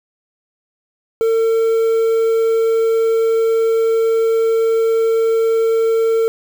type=tone with quantisation; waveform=triangle; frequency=451.8 Hz; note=A4; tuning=46 cents sharp; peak=-10 dBFS; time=1.21-6.28 s; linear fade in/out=0 ms; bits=6; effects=none